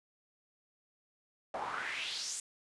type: noise with band-pass filter sweep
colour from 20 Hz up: pink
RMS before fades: -39 dBFS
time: 1.54-2.4 s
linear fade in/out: 2 ms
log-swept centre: 710 to 8300 Hz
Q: 3.3
effects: resampled to 24000 Hz